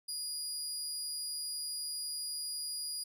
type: tone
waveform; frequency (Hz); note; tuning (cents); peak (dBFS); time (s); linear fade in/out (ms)
25% pulse; 4874; D#8; -37; -32; 0.08-3.04; 10
effects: none